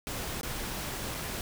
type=noise with dropouts; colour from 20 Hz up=pink; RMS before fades=-36 dBFS; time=0.07-1.41 s; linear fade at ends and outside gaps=0 ms; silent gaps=0.411-0.432 / 1.144-1.148 s; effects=none